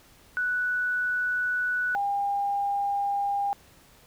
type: tone pair in turn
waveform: sine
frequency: 1480 / 804.2 Hz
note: F#6 / G5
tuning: 0 / +44 cents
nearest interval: major seventh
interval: 1056 cents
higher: first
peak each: -24 dBFS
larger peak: neither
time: 0.37-1.95 / 1.95-3.53 s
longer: neither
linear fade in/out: 0 ms
effects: pink hiss -56 dBFS RMS until 4.06 s

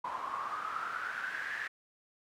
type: noise with band-pass filter sweep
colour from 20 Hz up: pink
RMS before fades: -38 dBFS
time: 0.04-1.68 s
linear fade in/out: 10 ms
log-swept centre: 1000 to 1800 Hz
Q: 9.2
effects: none

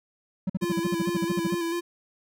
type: tone bursts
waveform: triangle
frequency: 188.2 Hz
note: F#3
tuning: 30 cents sharp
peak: -21 dBFS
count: 15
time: 0.47-1.547 s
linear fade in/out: 5 ms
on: 27 ms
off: 48 ms
type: tone with vibrato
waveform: square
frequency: 340 Hz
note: F4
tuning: 46 cents flat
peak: -27 dBFS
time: 0.61-1.81 s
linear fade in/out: 20 ms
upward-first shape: square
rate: 4.5 Hz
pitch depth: 30 cents each way
effects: none

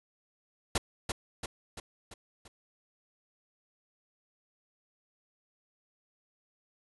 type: noise with echo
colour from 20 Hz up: pink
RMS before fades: -27 dBFS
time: 0.75-0.78 s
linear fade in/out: 5 ms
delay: 340 ms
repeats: 5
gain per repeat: -5 dB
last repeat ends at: 2.48 s
effects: resampled to 24000 Hz

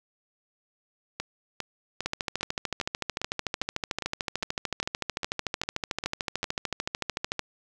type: two click trains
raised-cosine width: 0.2 ms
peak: -11 / -14 dBFS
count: 73 / 14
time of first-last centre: 2.06-7.393 / 1.2-6.442 s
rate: 13.5 / 2.48 Hz
effects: none

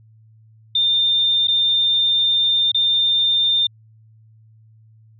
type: tone with dropouts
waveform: sine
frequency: 3608 Hz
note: A7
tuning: 43 cents sharp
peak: -14 dBFS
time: 0.75-3.67 s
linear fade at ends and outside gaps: 5 ms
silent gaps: 1.473-1.481 / 2.718-2.745 s
effects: added 110 Hz sine -47 dBFS peak until 5.19 s

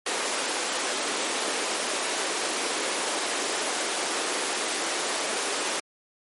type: high-pass noise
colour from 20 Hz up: pink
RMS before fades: -28 dBFS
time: 0.06-5.8 s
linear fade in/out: 5 ms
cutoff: 320 Hz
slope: 24 dB/octave
effects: MP3 48 kbps

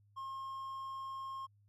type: tone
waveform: triangle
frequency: 1072 Hz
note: C6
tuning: 42 cents sharp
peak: -39 dBFS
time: 0.16-1.47 s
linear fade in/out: 20 ms
effects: added 102 Hz sine -65 dBFS peak until 1.68 s

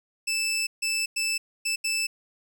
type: tone bursts at uneven times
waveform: 20% pulse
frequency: 2637 Hz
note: E7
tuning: in tune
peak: -20 dBFS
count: 5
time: 0.27-0.67 / 0.82-1.06 / 1.16-1.38 / 1.65-1.76 / 1.84-2.07 s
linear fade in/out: 10 ms
effects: none

